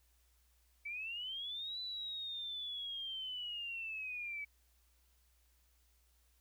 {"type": "linear two-way sweep", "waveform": "sine", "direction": "up then down", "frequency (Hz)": [2274, 4000, 2274], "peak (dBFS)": -40, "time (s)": [0.85, 4.45], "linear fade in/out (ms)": 10, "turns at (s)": 1.8, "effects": ["added 60 Hz sine -70 dBFS peak until 6.4 s", "white hiss -75 dBFS RMS until 6.4 s"]}